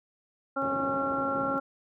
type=harmonic tone; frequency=273.5 Hz; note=C#4; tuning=23 cents flat; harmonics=1 / 2 / 3 / 4 / 5; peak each=-34 / -32 / -36 / -39 / -30 dBFS; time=0.56-1.6 s; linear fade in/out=10 ms
type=band-pass noise; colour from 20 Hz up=pink; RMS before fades=-40 dBFS; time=0.62-1.58 s; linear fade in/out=0 ms; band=170 to 550 Hz; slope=12 dB/octave
effects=none